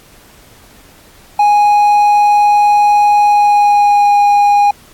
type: tone with pitch glide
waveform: triangle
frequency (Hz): 828 to 818.5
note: G#5 to G#5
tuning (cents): -5 to -25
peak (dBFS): -4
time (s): 1.39-4.71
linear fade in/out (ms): 5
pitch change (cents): -20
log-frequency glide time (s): 3.25-4.15
effects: pink hiss -43 dBFS RMS until 4.93 s + AAC 64 kbps